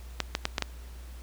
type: clicks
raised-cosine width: 0.2 ms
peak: -9 dBFS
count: 5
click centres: 0.203 / 0.351 / 0.454 / 0.582 / 0.623 s
effects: added 60 Hz sine -41 dBFS peak until 1.22 s + pink hiss -54 dBFS RMS until 1.22 s